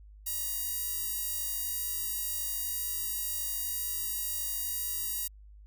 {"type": "tone with high-pass filter", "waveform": "sawtooth", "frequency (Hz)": 953, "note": "A#5", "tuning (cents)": 38, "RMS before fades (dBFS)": -34, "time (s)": [0.26, 5.28], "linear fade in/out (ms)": 10, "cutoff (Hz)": 11000, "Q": 0.52, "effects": ["added 51 Hz sine -49 dBFS peak until 5.66 s"]}